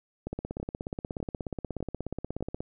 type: two click trains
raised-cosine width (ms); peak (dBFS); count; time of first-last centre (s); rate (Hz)
2; -20 / -22; 40 / 4; 0.27-2.605 / 0.6-2.407; 16.7 / 1.66
effects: none